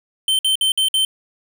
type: tone bursts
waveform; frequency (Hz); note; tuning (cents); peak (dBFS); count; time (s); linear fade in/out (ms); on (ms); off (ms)
square; 3100; G7; -20; -15; 5; 0.28-1.05; 2; 110; 55
effects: none